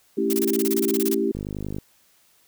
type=chord; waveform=sine; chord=A dominant seventh; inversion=none; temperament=equal; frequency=220 / 277.2 / 329.6 / 392 Hz; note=A3 / C#4 / E4 / G4; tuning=0 / 0 / 0 / 0 cents; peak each=-27 / -27 / -26 / -23 dBFS; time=0.17-1.32 s; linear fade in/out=10 ms
type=noise bursts; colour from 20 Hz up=blue; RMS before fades=-27 dBFS; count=15; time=0.3-1.144 s; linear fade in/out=2 ms; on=32 ms; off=26 ms
type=click train; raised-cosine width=3 ms; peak=-18 dBFS; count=23; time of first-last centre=1.35-1.785 s; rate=50.6 Hz
effects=white hiss -60 dBFS RMS until 2.47 s